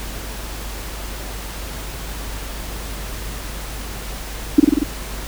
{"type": "tone with echo", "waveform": "sine", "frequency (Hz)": 293.7, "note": "D4", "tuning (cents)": 0, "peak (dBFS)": -3, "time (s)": [4.58, 4.6], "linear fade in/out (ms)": 5, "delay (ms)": 47, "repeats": 5, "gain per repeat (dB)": -2, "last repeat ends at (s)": 4.835, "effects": ["added 50 Hz sine -29 dBFS peak until 5.27 s", "pink hiss -32 dBFS RMS until 5.27 s"]}